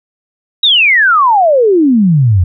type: exponential sweep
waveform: sine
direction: down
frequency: 3892 to 83.8 Hz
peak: -5 dBFS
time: 0.63-2.44 s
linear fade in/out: 5 ms
effects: none